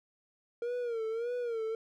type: tone with vibrato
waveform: triangle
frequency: 466.2 Hz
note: A#4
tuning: in tune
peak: -30 dBFS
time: 0.62-1.75 s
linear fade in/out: 2 ms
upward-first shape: sine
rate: 1.7 Hz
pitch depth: 95 cents each way
effects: none